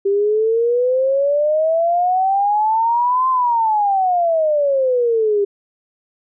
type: exponential two-way sweep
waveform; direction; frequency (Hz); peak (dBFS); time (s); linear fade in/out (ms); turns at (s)
sine; up then down; 392 to 1046.5 to 397.7; -13; 0.05-5.45; 10; 3.29
effects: none